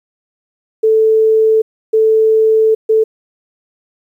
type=tone bursts at uneven times; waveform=sine; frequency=440 Hz; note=A4; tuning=in tune; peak=-7 dBFS; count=3; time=0.83-1.62 / 1.93-2.75 / 2.89-3.04 s; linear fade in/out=10 ms; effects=8-bit